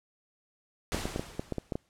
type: noise with exponential decay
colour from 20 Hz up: pink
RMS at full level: -33 dBFS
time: 0.92-1.89 s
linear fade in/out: 0 ms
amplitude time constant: 210 ms
type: clicks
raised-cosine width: 2 ms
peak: -18 dBFS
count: 9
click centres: 0.946 / 1.055 / 1.161 / 1.195 / 1.395 / 1.523 / 1.583 / 1.722 / 1.755 s
effects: low-pass 10000 Hz 12 dB/octave